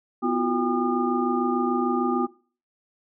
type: tone cluster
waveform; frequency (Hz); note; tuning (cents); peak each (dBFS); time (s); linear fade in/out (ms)
sine; 247.9 / 336.2 / 362.9 / 802 / 1216; B3 / E4 / F#4 / G5 / D#6; +7 / +34 / -34 / +39 / -40; -25 / -29 / -27 / -30 / -29; 0.22-2.27; 20
effects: noise-tail reverb RT60 0.4 s tail -20 dB re dry